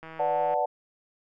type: click train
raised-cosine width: 0.5 ms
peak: -28 dBFS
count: 83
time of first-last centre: 0.03-0.539 s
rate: 161 Hz
type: chord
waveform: sine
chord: B minor seventh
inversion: none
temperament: equal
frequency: 493.9 / 587.3 / 740 / 880 Hz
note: B4 / D5 / F#5 / A5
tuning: 0 / 0 / 0 / 0 cents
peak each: -32 / -28 / -27 / -29 dBFS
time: 0.19-0.66 s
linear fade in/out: 10 ms
effects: none